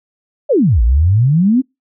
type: exponential two-way sweep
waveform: sine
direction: down then up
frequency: 640 to 53 to 273.8 Hz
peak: -8 dBFS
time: 0.49-1.62 s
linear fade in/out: 20 ms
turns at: 0.82 s
effects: noise-tail reverb RT60 0.2 s tail -24 dB re dry